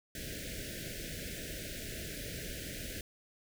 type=band-stop noise; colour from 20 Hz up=pink; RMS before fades=-42 dBFS; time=0.15-3.01 s; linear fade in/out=2 ms; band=650 to 1500 Hz; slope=96 dB/octave; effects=none